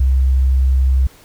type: tone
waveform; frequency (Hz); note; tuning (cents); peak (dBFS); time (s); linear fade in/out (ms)
sine; 65.6; C2; +5; -10; 0-1.07; 5
effects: pink hiss -46 dBFS RMS until 1.24 s